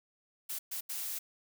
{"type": "noise bursts at uneven times", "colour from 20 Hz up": "blue", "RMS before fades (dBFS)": -38, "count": 3, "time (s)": [[0.49, 0.59], [0.71, 0.81], [0.89, 1.19]], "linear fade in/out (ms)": 10, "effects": []}